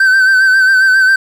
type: tone with vibrato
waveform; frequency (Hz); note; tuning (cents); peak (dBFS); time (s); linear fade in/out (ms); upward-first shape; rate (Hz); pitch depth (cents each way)
triangle; 1541; G6; -30; -4; 0-1.16; 5; sine; 7.4; 39
effects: 7-bit